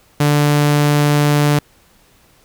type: tone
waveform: sawtooth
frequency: 146.83 Hz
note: D3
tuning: in tune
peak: -7 dBFS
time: 0.2-1.59 s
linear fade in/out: 5 ms
effects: pink hiss -52 dBFS RMS until 2.44 s